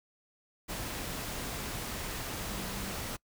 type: tone in noise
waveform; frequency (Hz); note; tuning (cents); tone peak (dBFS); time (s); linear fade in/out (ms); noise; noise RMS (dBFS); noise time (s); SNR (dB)
sine; 196; G3; 0; -44; 2.49-2.94; 20; pink; -38; 0.68-3.17; -9
effects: noise-tail reverb RT60 0.1 s tail -24 dB re dry

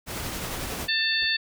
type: noise with tremolo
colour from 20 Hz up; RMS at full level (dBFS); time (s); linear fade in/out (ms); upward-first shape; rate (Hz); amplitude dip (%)
pink; -31; 0.06-0.89; 50; triangle; 11; 30
type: harmonic tone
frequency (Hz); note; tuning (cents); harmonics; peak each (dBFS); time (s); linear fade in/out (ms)
892; A5; +23; 2 / 3 / 4 / 5; -26 / -30 / -28 / -27; 0.88-1.37; 10
type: noise with exponential decay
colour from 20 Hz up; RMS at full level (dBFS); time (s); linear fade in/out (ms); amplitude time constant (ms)
brown; -35; 1.22-1.3; 1; 16
effects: none

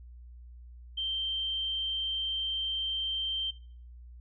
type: tone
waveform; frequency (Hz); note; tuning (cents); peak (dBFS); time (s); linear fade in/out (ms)
sine; 3136; G7; 0; -30; 0.97-3.51; 10
effects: noise-tail reverb RT60 0.5 s tail -19 dB re dry + added 60 Hz sine -46 dBFS peak until 4.2 s

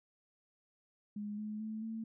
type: tone with pitch steps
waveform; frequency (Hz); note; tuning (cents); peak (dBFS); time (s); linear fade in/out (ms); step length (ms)
sine; 207.7 / 212.8 / 218 / 223.4; G#3 / G#3 / A3 / A3; 0 / +42 / -16 / +27; -38; 1.16-2.04; 5; 220
effects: none

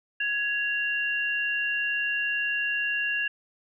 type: tone pair together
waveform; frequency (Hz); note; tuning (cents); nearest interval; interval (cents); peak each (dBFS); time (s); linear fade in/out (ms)
sine; 1670.4 / 2769; G#6 / F7; +10 / -15; major sixth; 875; -27 / -28; 0.2-3.28; 5
effects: none

